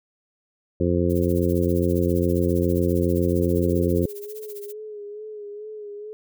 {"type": "harmonic tone", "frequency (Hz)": 87.31, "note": "F2", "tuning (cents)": 0, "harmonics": [1, 2, 3, 4, 5, 6], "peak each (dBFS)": [-24, -25, -26, -24, -27, -28], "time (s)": [0.8, 4.06], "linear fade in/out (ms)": 5}
{"type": "noise with tremolo", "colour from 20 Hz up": "violet", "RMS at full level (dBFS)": -39, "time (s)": [1.09, 4.73], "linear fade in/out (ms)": 20, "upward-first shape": "sine", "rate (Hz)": 15, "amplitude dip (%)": 90}
{"type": "tone with vibrato", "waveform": "sine", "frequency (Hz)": 420, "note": "G#4", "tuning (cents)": 19, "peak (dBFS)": -33, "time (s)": [3.42, 6.13], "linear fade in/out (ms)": 0, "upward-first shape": "sine", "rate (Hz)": 2.3, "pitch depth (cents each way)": 46}
{"effects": []}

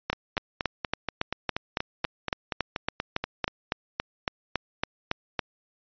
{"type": "two click trains", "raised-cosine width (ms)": 0.3, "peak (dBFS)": [-12, -9], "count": [15, 20], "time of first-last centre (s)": [[0.13, 3.479], [0.1, 5.392]], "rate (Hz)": [4.18, 3.59], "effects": ["resampled to 11025 Hz"]}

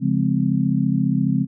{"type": "chord", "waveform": "sine", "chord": "Db major seventh", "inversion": "none", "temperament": "just", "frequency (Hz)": [138.59, 173.24, 207.9, 259.9], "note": ["Db3", "F3", "Ab3", "C4"], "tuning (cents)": [0, -14, 2, -11], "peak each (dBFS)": -22, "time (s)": [0, 1.47], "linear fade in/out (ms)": 50, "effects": []}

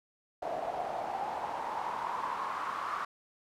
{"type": "noise with band-pass filter sweep", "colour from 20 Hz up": "pink", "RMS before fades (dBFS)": -36, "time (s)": [0.42, 3.05], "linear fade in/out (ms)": 5, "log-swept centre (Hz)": [670, 1200], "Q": 5.9, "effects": []}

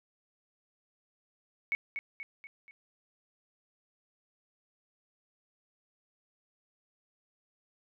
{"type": "tone with echo", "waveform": "sine", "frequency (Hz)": 2217, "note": "C#7", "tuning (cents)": 0, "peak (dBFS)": -27, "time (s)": [1.72, 1.75], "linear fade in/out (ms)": 0, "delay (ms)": 240, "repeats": 4, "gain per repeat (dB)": -6, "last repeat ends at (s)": 2.71, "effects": []}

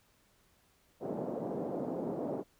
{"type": "band-pass noise", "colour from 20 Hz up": "white", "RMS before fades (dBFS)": -37, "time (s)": [1, 2.44], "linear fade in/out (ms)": 50, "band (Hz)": [160, 600], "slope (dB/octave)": 24, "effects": ["pink hiss -69 dBFS RMS until 2.59 s"]}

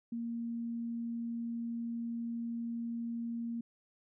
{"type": "tone", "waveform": "sine", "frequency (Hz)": 233.1, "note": "A#3", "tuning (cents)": 0, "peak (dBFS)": -35, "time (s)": [0.12, 3.61], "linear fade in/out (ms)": 5, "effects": []}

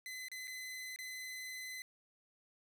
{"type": "tone with dropouts", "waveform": "sawtooth", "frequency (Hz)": 2028, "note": "B6", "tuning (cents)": 45, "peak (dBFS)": -40, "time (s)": [0.06, 1.82], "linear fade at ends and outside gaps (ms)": 1, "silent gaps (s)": [[0.284, 0.316], [0.473, 0.478], [0.961, 0.988]], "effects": []}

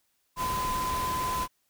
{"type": "tone in noise", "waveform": "sine", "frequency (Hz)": 1016, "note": "B5", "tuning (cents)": 49, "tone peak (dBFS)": -28, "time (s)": [0.36, 1.48], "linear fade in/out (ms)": 50, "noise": "pink", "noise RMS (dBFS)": -35, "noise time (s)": [0.36, 1.48], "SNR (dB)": 4, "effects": ["white hiss -73 dBFS RMS until 1.69 s"]}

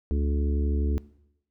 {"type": "harmonic tone", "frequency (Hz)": 72, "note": "D2", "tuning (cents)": -34, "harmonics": [1, 3, 4, 5, 6], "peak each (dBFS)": [-23, -33, -35, -37, -39], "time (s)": [0.11, 0.98], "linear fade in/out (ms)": 0, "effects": ["noise-tail reverb RT60 0.8 s tail -20 dB re dry"]}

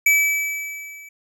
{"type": "tone with level ramp", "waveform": "square", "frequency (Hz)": 2300, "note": "D7", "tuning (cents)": -37, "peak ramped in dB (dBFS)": [-12, -40], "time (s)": [0.06, 1.09], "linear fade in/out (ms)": 5, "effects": []}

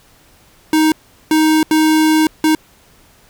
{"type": "tone bursts at uneven times", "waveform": "square", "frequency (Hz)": 312.8, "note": "D#4", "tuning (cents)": 9, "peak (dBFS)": -10, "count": 4, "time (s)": [[0.73, 0.92], [1.31, 1.63], [1.71, 2.27], [2.44, 2.55]], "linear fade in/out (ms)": 2, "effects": ["pink hiss -49 dBFS RMS until 3.29 s"]}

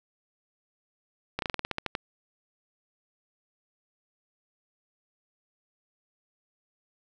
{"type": "slowing click train", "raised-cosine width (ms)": 0.3, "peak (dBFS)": -13, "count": 11, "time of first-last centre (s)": [1.39, 1.952], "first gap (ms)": 32, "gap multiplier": 1.12, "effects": []}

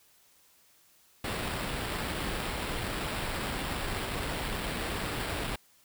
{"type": "noise with sample-and-hold", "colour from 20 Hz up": "pink", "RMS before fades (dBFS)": -34, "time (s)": [1.24, 5.56], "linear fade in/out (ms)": 5, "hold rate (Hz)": 6300, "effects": ["white hiss -63 dBFS RMS until 5.84 s"]}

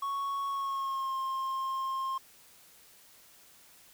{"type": "tone with pitch glide", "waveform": "triangle", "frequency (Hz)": [1108.7, 1062.9], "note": ["C#6", "C6"], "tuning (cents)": [0, 27], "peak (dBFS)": -29, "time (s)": [0.02, 2.18], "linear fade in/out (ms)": 5, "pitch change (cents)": -73, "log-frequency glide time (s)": [0.48, 1.16], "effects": ["white hiss -58 dBFS RMS until 3.93 s"]}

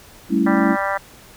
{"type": "chord", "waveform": "sine", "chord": "A dominant seventh", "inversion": "third", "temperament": "equal", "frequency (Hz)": [196, 220, 277.2, 329.6], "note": ["G3", "A3", "C#4", "E4"], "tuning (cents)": [0, 0, 0, 0], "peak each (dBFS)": -20, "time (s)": [0.29, 0.77], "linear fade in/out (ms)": 50}
{"type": "harmonic tone", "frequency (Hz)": 196.4, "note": "G3", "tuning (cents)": 4, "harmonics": [3, 4, 5, 6, 7, 8, 9, 10], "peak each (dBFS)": [-25, -26, -27, -28, -28, -29, -30, -30], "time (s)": [0.46, 0.98], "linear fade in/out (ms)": 10}
{"effects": ["pink hiss -45 dBFS RMS until 1.36 s"]}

